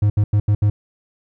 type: tone bursts at uneven times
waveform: triangle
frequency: 103.83 Hz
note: G#2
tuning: in tune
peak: -10 dBFS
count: 5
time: 0.02-0.1 / 0.17-0.24 / 0.33-0.4 / 0.48-0.55 / 0.62-0.7 s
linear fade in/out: 5 ms
effects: none